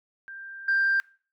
sine tone with level steps, 1583 Hz, G6, 17 cents sharp, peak -38 / -19 dBFS, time 0.28-1 s, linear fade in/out 0 ms, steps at 0.68 s, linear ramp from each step 5 ms, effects noise-tail reverb RT60 0.4 s tail -23 dB re dry + tanh soft clip ceiling -17 dBFS

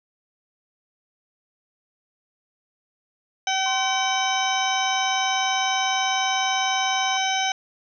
harmonic tone, 764 Hz, G5, 45 cents flat, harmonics 1 / 2 / 3 / 4 / 5 / 7 / 8, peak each -24 / -30 / -29 / -28 / -32 / -35 / -31 dBFS, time 3.47-7.52 s, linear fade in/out 2 ms
sine tone, 1046 Hz, C6, 1 cent flat, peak -30 dBFS, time 3.66-7.17 s, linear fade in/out 2 ms
effects none

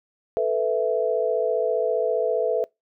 sine chord, A suspended second, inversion none, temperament just, 440 / 495 / 660 Hz, A4 / B4 / E5, 0 / +4 / +2 cents, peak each -24 dBFS, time 0.37-2.64 s, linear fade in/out 0 ms, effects noise-tail reverb RT60 0.2 s tail -25 dB re dry

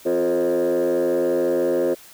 sine tone with frequency modulation, 440 Hz, A4, in tune, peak -15 dBFS, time 0.05-1.95 s, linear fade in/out 20 ms, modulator 86 Hz, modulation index 1.7, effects tanh soft clip ceiling -16 dBFS + white hiss -46 dBFS RMS until 2.13 s

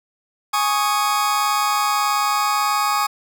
40% pulse chord, Ab suspended fourth, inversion none, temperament just, 830.6 / 1107.5 / 1245.9 Hz, Ab5 / Db6 / Eb6, 0 / -2 / +2 cents, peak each -21 / -21 / -21 dBFS, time 0.53-3.07 s, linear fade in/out 10 ms, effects none

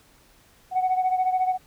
sine beating tone pair, 740 / 754 Hz, F#5 / F#5, 0 / +32 cents, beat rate 14 Hz, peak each -20 / -25 dBFS, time 0.71-1.58 s, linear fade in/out 50 ms, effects tanh soft clip ceiling -16 dBFS + pink hiss -57 dBFS RMS until 1.66 s

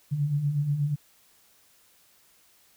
sine beating tone pair, 138.59 / 146.89 Hz, C#3 / D3, 0 / +1 cents, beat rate 8.3 Hz, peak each -32 / -24 dBFS, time 0.11-0.96 s, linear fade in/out 20 ms, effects white hiss -61 dBFS RMS until 2.76 s

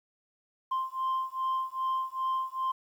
sine beating tone pair, 1046.5 / 1049 Hz, C6 / C6, 0 / +4 cents, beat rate 2.5 Hz, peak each -30 dBFS, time 0.71-2.72 s, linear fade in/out 10 ms, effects tanh soft clip ceiling -25 dBFS + 10-bit

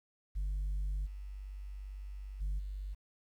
sine tone with level steps, 48.87 Hz, G1, 5 cents flat, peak -30 / -41 / -30 / -37 dBFS, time 0.35-2.95 s, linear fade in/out 20 ms, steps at 1.05 / 2.4 / 2.58 s, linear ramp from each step 20 ms, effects tanh soft clip ceiling -31 dBFS + 11-bit

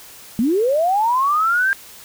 sine linear sweep, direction up, 208.7 to 1612 Hz, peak -14 dBFS, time 0.39-1.73 s, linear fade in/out 0 ms, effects white hiss -41 dBFS RMS until 2.04 s

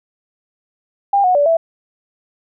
sine tone with pitch steps, 800 / 731 / 578 / 660 Hz, G5 / F#5 / D5 / E5, +35 / -21 / -28 / +2 cents, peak -10 dBFS, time 1.13-1.57 s, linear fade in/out 5 ms, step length 110 ms, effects none

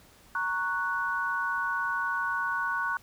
sine chord, F# major, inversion first, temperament equal, 932.3 / 1108.7 / 1480 Hz, A#5 / C#6 / F#6, 0 / 0 / 0 cents, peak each -35 / -32 / -29 dBFS, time 0.35-2.97 s, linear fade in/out 2 ms, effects pink hiss -57 dBFS RMS until 3.02 s

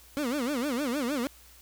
30% pulse tone with vibrato, 265.1 Hz, C4, 23 cents sharp, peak -25 dBFS, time 0.17-1.27 s, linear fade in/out 0 ms, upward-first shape sine, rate 6.5 Hz, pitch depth 230 cents each way, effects added 60 Hz sine -57 dBFS peak until 1.61 s + white hiss -55 dBFS RMS until 1.61 s

